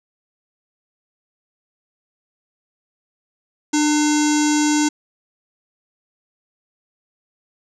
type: tone with low-pass filter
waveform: square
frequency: 300 Hz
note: D4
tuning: 37 cents sharp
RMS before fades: -17 dBFS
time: 3.73-4.89 s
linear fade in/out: 10 ms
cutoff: 6900 Hz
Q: 6.6
effects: none